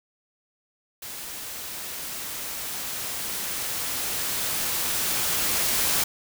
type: noise with level ramp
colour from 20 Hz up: white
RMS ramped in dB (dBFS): -37 to -23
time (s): 1.02-6.04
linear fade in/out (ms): 5
effects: none